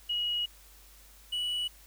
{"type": "tone pair in turn", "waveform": ["sine", "triangle"], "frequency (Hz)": [2902, 2943], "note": ["F#7", "F#7"], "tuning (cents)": [-34, -10], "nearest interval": "unison", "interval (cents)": 24, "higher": "second", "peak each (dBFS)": -28, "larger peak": "neither", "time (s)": [[0.09, 0.46], [1.32, 1.68]], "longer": "first", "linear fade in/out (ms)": 10, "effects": ["added 50 Hz sine -56 dBFS peak until 1.86 s", "white hiss -57 dBFS RMS until 1.86 s"]}